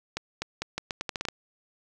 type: accelerating click train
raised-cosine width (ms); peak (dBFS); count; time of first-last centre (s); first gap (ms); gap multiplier
0.2; -13; 11; 0.17-1.286; 250; 0.8
effects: none